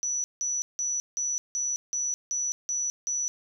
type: tone bursts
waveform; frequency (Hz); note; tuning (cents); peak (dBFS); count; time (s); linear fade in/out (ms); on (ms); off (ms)
sine; 5920; F#8; 0; -26; 9; 0.03-3.28; 0; 210; 170
effects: none